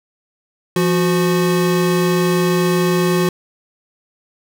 square tone pair together, 171.98 / 364.7 Hz, F3 / F#4, -26 / -25 cents, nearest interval octave + minor second, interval 1301 cents, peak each -17 dBFS, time 0.76-3.29 s, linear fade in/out 2 ms, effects none

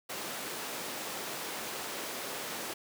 pink high-pass noise, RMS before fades -39 dBFS, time 0.09-2.74 s, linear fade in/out 10 ms, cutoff 320 Hz, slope 12 dB/octave, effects none

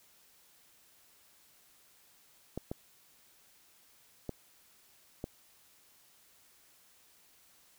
clicks, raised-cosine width 2 ms, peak -23 dBFS, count 4, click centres 2.576 / 2.715 / 4.293 / 5.241 s, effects white hiss -64 dBFS RMS until 7.78 s

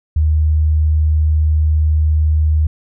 sine tone, 77.2 Hz, D#2, 13 cents flat, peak -10 dBFS, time 0.16-2.67 s, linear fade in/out 5 ms, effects none

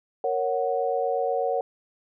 sine chord, F# major, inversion first, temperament equal, 466.2 / 554.4 / 740 Hz, A#4 / C#5 / F#5, 0 / 0 / 0 cents, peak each -27 dBFS, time 0.24-1.61 s, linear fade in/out 2 ms, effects none

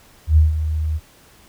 sine tone with ADSR envelope, 77.8 Hz, D#2, in tune, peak -7 dBFS, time 0.27-1 s, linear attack 100 ms, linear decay 150 ms, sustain -11 dB, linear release 43 ms, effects pink hiss -50 dBFS RMS until 1.48 s

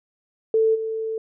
sine tone with level steps, 443.6 Hz, A4, 14 cents sharp, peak -15 / -24 dBFS, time 0.54-1.18 s, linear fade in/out 2 ms, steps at 0.74 s, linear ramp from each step 20 ms, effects none

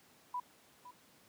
sine tone with echo, 987.8 Hz, B5, in tune, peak -35 dBFS, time 0.34-0.4 s, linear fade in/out 5 ms, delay 510 ms, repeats 1, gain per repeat -14 dB, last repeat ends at 0.91 s, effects pink hiss -64 dBFS RMS until 1.28 s + high-pass 150 Hz 12 dB/octave

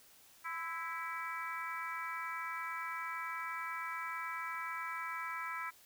harmonic tone with a mistuned harmonic, 329 Hz, E4, 3 cents flat, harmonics 3 / 4 / 5 / 6 / 7, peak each -44 / -42 / -47 / -46 / -46 dBFS, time 0.44-5.71 s, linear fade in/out 20 ms, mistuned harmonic 3, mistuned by +34 cents, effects white hiss -62 dBFS RMS until 5.85 s

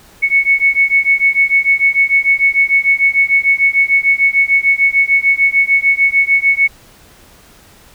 sine beating tone pair, 2208 / 2214.7 Hz, C#7 / C#7, -7 / -2 cents, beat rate 6.7 Hz, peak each -12 dBFS, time 0.22-6.68 s, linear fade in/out 20 ms, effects pink hiss -44 dBFS RMS until 7.94 s

